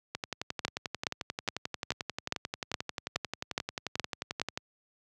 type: two click trains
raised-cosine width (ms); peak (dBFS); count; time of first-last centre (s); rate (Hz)
0.2; -11 / -16; 10 / 51; 0.65-4.416 / 0.15-4.575; 2.39 / 11.3
effects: high-pass 80 Hz 12 dB/octave